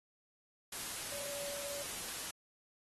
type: tone in noise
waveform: sine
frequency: 570 Hz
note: C#5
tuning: 48 cents sharp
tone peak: -45 dBFS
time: 1.12-1.83 s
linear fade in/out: 5 ms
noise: white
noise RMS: -42 dBFS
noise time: 0.72-2.31 s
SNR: -6 dB
effects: AAC 32 kbps